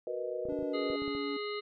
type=chord; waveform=sine; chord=B major seventh; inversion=second; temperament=equal; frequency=370 / 466.2 / 493.9 / 622.3 Hz; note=F#4 / A#4 / B4 / D#5; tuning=0 / 0 / 0 / 0 cents; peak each=-41 / -40 / -37 / -39 dBFS; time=0.07-0.96 s; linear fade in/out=2 ms
type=clicks; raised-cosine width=2 ms; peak=-30 dBFS; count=9; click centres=0.454 / 0.487 / 0.524 / 0.59 / 0.627 / 0.902 / 1.021 / 1.079 / 1.151 s
type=tone with pitch glide; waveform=triangle; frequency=290 to 284.7 Hz; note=D4 to C#4; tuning=-22 to +46 cents; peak=-34 dBFS; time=0.49-1.37 s; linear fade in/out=5 ms; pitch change=-32 cents; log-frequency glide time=0.68-0.82 s
type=harmonic tone; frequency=415.3 Hz; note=G#4; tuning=in tune; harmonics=1 / 3 / 5 / 7 / 9 / 10; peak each=-36 / -42 / -43 / -47 / -49 / -46 dBFS; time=0.73-1.61 s; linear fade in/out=20 ms
effects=none